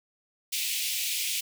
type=high-pass noise; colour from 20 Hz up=pink; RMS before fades=-30 dBFS; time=0.52-1.41 s; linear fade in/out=10 ms; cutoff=2300 Hz; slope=48 dB/octave; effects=none